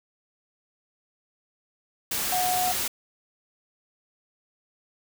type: tone in noise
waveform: sine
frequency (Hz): 729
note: F#5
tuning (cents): -26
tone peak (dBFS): -24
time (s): 2.32-2.72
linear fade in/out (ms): 5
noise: white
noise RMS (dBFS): -28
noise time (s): 2.11-2.88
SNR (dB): +1
effects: none